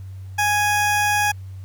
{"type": "tone", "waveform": "20% pulse", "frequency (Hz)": 830.6, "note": "G#5", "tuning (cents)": 0, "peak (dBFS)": -12, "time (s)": [0.38, 1.32], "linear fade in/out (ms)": 10, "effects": ["added 95 Hz sine -32 dBFS peak until 1.64 s", "pink hiss -57 dBFS RMS until 1.64 s"]}